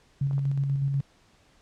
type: tone with tremolo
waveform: sine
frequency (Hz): 138.59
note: C#3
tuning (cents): 0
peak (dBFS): -22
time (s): 0.21-1.01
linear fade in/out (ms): 5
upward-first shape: square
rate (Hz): 8.2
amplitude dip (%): 30
type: clicks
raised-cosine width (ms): 1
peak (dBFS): -30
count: 2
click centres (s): 0.311 / 0.381
effects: pink hiss -61 dBFS RMS until 1.61 s + low-pass 7000 Hz 12 dB/octave